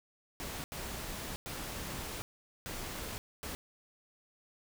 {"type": "noise bursts at uneven times", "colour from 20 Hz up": "pink", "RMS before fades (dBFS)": -41, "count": 5, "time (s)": [[0.4, 0.64], [0.72, 1.36], [1.46, 2.22], [2.66, 3.18], [3.43, 3.55]], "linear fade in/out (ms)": 0, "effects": []}